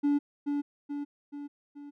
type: tone with echo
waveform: triangle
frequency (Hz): 288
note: D4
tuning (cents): -34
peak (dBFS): -20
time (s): 0.03-0.19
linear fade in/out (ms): 20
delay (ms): 430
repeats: 4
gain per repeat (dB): -5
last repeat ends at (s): 1.91
effects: tanh soft clip ceiling -16 dBFS